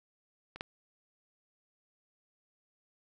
clicks, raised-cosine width 0.3 ms, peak -29 / -19 dBFS, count 2, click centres 0.56 / 0.609 s, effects none

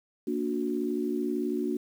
sine chord, Bb augmented, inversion none, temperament just, 233.1 / 291.4 / 364.2 Hz, Bb3 / D4 / F#4, 0 / -13 / -27 cents, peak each -32 / -31 / -31 dBFS, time 0.27-1.77 s, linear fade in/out 5 ms, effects 9-bit

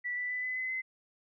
sine tone with pitch steps, 1961 / 1978.1 / 1995.3 / 2013 / 2030 / 2048 Hz, B6 / B6 / B6 / B6 / B6 / C7, -13 / +2 / +17 / +33 / +47 / -38 cents, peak -32 dBFS, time 0.04-0.82 s, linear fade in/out 20 ms, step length 130 ms, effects none

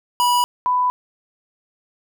square / sine tone pair in turn, 977 / 995.2 Hz, B5 / B5, -19 / +13 cents, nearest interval unison, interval 32 cents, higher second, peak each -15 dBFS, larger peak neither, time 0.2-0.44 / 0.66-0.9 s, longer neither, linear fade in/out 0 ms, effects none

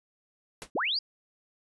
pink noise with exponential decay, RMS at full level -35 dBFS, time 0.62-0.7 s, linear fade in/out 0 ms, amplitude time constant 17 ms
sine linear sweep, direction up, 164 to 5000 Hz, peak -26 dBFS, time 0.75-0.99 s, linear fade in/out 5 ms
effects resampled to 24000 Hz

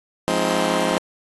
15% pulse chord, F minor seventh, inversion none, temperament just, 174.61 / 209.5 / 261.9 / 314.3 Hz, F3 / Ab3 / C4 / Eb4, 0 / +15 / +2 / +18 cents, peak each -19 dBFS, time 0.28-0.98 s, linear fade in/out 0 ms, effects AAC 32 kbps

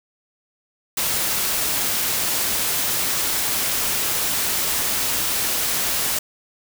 white noise, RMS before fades -22 dBFS, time 0.97-6.19 s, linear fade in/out 5 ms, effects none

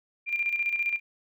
sine tone with tremolo, 2388 Hz, D7, 28 cents sharp, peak -23 dBFS, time 0.26-1 s, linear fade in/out 50 ms, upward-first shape square, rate 15 Hz, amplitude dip 55%, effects none

